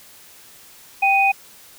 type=tone pair together; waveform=sine; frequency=784 / 2489 Hz; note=G5 / D#7; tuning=0 / 0 cents; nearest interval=octave + minor sixth; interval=2000 cents; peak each=-16 dBFS; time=1.02-1.32 s; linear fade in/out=10 ms; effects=white hiss -46 dBFS RMS until 1.78 s